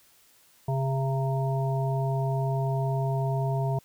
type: harmonic tone with a mistuned harmonic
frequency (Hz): 134.9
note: C#3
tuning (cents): -47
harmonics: 1 / 3 / 5 / 7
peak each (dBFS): -25 / -35 / -33 / -36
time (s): 0.68-3.79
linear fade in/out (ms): 5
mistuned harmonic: 7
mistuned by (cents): -35
effects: white hiss -60 dBFS RMS until 3.84 s